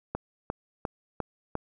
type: click train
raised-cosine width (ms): 1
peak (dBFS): -16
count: 5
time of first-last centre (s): 0.15-1.554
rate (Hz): 2.85
effects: none